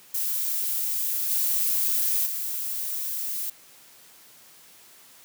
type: noise with level steps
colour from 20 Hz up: violet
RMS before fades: -27 / -24 / -30 dBFS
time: 0.14-3.5 s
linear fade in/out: 5 ms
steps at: 1.29 / 2.25 s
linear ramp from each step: 20 ms
effects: white hiss -52 dBFS RMS until 5.24 s + high-pass 100 Hz 12 dB/octave